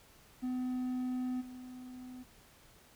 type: tone with level steps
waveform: triangle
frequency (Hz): 252.7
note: B3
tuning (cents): +40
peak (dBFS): -31 / -43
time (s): 0.42-2.24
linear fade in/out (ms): 20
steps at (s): 1.4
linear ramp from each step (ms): 20
effects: pink hiss -61 dBFS RMS until 2.95 s